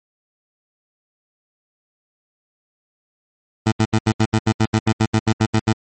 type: tone bursts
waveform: 20% pulse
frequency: 110 Hz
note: A2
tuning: in tune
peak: -8 dBFS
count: 16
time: 3.66-5.73 s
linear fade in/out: 10 ms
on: 60 ms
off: 74 ms
effects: MP3 32 kbps